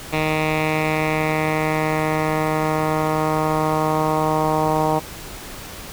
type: tone with low-pass filter sweep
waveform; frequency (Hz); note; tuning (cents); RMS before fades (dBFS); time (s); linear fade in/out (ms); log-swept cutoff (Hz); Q
10% pulse; 155.56; D#3; 0; -20; 0.12-5; 20; 2800 to 930; 2.3
effects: pink hiss -35 dBFS RMS until 5.92 s